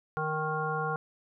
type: harmonic tone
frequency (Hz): 155.56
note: D#3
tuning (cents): 0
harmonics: 1 / 3 / 5 / 7 / 9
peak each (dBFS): -35 / -35 / -35 / -35 / -35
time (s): 0.17-0.96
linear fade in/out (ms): 0
effects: none